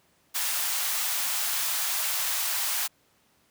white high-pass noise, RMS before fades -28 dBFS, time 0.34-2.88 s, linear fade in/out 20 ms, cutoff 710 Hz, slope 24 dB/octave, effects pink hiss -65 dBFS RMS until 3.5 s + high-pass 100 Hz 12 dB/octave

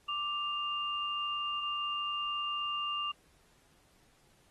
sine tone pair together, 1177.7 / 2801 Hz, D6 / F7, +4 / +4 cents, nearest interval octave + minor third, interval 1500 cents, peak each -35 / -35 dBFS, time 0.08-3.12 s, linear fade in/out 10 ms, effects pink hiss -67 dBFS RMS until 4.5 s + AAC 32 kbps

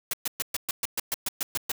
white noise bursts, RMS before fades -28 dBFS, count 12, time 0.11-1.718 s, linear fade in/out 2 ms, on 24 ms, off 120 ms, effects none

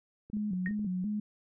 clicks, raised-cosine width 3 ms, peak -36 dBFS, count 8, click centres 0.3 / 0.369 / 0.534 / 0.673 / 0.71 / 0.794 / 0.846 / 1.041 s
sine tone with vibrato, 196 Hz, G3, in tune, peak -30 dBFS, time 0.33-1.2 s, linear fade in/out 5 ms, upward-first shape square, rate 2.8 Hz, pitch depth 120 cents each way
sine tone with exponential decay, 1851 Hz, A#6, 13 cents flat, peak -30 dBFS, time 0.66-0.75 s, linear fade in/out 1 ms, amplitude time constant 19 ms
effects none

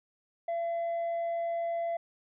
sine tone with tanh clipping, 677 Hz, E5, 46 cents sharp, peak -30 dBFS, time 0.48-1.97 s, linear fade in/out 5 ms, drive 2 dB, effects none

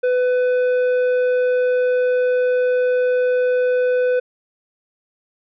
sine tone with tanh clipping, 500 Hz, B4, 21 cents sharp, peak -16 dBFS, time 0.03-4.2 s, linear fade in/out 10 ms, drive 8 dB, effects none

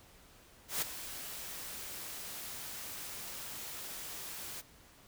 white noise with ADSR envelope, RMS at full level -32 dBFS, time 0.68-4.62 s, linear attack 140 ms, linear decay 10 ms, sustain -12 dB, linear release 23 ms, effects pink hiss -60 dBFS RMS until 5.07 s

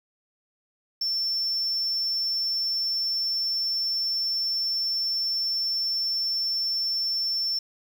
sine tone, 5390 Hz, E8, 38 cents sharp, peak -22 dBFS, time 1.01-7.59 s, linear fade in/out 5 ms, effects tanh soft clip ceiling -22 dBFS + 8-bit

